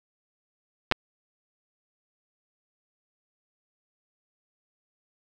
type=clicks; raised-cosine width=0.3 ms; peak=-5 dBFS; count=2; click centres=0.914 / 0.922 s; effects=none